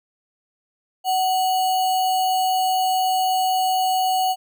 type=tone with sample-and-hold; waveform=sine; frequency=748 Hz; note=F#5; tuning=19 cents sharp; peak=-17 dBFS; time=1.04-4.36 s; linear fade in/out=50 ms; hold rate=3675 Hz; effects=none